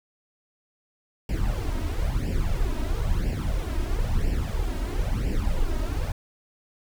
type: noise with flanger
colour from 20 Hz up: brown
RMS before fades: -25 dBFS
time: 1.29-6.12 s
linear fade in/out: 2 ms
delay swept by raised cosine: 0.39 to 3.19 ms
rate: 1 Hz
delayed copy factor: +0.75
effects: none